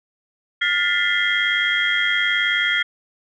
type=tone cluster; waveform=sine; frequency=1416 / 1770 / 1986 / 2085 / 3255 Hz; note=F6 / A6 / B6 / C7 / G#7; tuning=+23 / +10 / +9 / -7 / -36 cents; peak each=-23 dBFS; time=0.61-2.83 s; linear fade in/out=10 ms; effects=tanh soft clip ceiling -7 dBFS